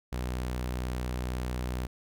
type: tone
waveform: sawtooth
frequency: 62.1 Hz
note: B1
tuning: 10 cents sharp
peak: -27 dBFS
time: 0.12-1.87 s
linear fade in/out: 10 ms
effects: none